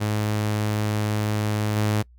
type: tone with level steps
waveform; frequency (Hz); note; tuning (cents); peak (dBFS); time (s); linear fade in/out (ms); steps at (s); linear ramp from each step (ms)
sawtooth; 106; G#2; +36; -18 / -16; 0-2.03; 20; 1.76; 5
effects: noise-tail reverb RT60 0.1 s tail -25 dB re dry + added 60 Hz sine -48 dBFS peak until 2.18 s